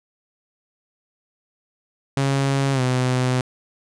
sawtooth tone with pitch glide, 137.2 to 127.27 Hz, C#3 to C3, -17 to -48 cents, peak -14 dBFS, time 2.17-3.41 s, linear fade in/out 2 ms, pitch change -131 cents, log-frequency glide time 2.73-2.81 s, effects resampled to 22050 Hz

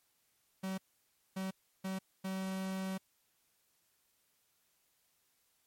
45% pulse tone bursts at uneven times, 190 Hz, F#3, 46 cents sharp, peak -36 dBFS, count 4, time 0.63-0.78 / 1.36-1.51 / 1.84-1.99 / 2.24-2.98 s, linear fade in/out 10 ms, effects white hiss -75 dBFS RMS until 5.66 s + MP3 64 kbps

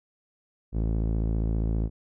sawtooth tone with low-pass filter, 55 Hz, A1, in tune, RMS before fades -26 dBFS, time 0.72-1.9 s, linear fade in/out 50 ms, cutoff 360 Hz, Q 0.77, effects none

